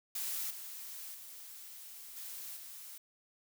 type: noise with level steps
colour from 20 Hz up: blue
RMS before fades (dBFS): -38 / -46 / -50 / -45 / -49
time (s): 0.15-2.98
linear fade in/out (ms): 5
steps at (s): 0.5 / 1.14 / 2.16 / 2.56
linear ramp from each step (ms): 10
effects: none